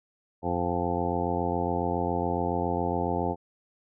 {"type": "harmonic tone", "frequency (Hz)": 87.2, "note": "F2", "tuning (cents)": -2, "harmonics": [1, 2, 3, 4, 5, 6, 8, 9, 10], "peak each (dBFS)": [-34, -34, -34, -34, -34, -34, -34, -34, -34], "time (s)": [0.42, 3.36], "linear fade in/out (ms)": 50, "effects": []}